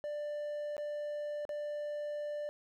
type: tone with dropouts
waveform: triangle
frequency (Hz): 591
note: D5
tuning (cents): +11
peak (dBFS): -34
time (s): 0.04-2.49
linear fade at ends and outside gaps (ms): 0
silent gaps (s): 0.767-0.78 / 1.452-1.492
effects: none